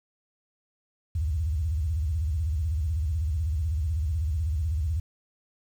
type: tone with vibrato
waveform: sine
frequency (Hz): 77.78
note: D#2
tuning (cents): 0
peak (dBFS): -24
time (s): 1.15-5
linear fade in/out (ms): 5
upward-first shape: square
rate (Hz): 16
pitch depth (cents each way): 200
effects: 9-bit